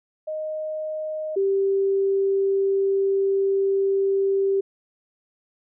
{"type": "tone pair in turn", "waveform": "sine", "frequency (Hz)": [621, 391.2], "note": ["D#5", "G4"], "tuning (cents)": [-3, -4], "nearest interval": "minor sixth", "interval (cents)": 801, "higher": "first", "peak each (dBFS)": [-26, -18], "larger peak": "second", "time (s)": [[0.27, 1.36], [1.36, 4.61]], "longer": "second", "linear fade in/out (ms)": 10, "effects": []}